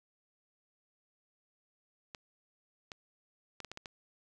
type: clicks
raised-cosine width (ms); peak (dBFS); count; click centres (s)
0.2; -26; 7; 2.148 / 2.918 / 3.603 / 3.647 / 3.716 / 3.774 / 3.858
effects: none